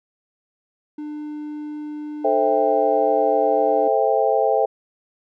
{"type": "tone", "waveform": "triangle", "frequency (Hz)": 299.7, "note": "D4", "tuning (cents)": 35, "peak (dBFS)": -26, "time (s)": [0.98, 3.88], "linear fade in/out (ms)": 5}
{"type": "chord", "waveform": "sine", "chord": "A minor seventh", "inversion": "none", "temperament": "just", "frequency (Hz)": [440, 528, 660, 792], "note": ["A4", "C5", "E5", "G5"], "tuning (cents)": [0, 16, 2, 18], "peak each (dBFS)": -21, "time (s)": [2.24, 4.66], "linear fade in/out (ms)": 10}
{"effects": []}